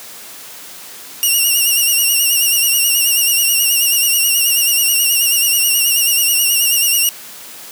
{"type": "tone with vibrato", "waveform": "5% pulse", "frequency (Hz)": 2812, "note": "F7", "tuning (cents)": 11, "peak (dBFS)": -3, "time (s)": [1.23, 7.09], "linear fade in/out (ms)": 0, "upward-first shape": "sine", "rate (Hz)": 9.3, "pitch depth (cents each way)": 60, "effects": ["white hiss -34 dBFS RMS until 7.71 s", "high-pass 150 Hz 12 dB/octave"]}